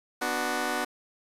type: chord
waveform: 10% pulse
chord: B minor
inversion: none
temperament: just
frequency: 246.9 / 296.3 / 370.4 Hz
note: B3 / D4 / F#4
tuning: 0 / +15 / +2 cents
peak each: -24 / -24 / -25 dBFS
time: 0.21-0.85 s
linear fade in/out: 10 ms
effects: resampled to 32000 Hz + 8-bit